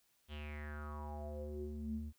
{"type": "tone with low-pass filter sweep", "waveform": "square", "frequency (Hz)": 74.5, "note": "D2", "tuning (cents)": 25, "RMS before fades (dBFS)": -44, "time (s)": [0.28, 2.13], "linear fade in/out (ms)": 50, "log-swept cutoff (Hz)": [3300, 160], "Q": 6.6, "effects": ["white hiss -75 dBFS RMS until 2.18 s"]}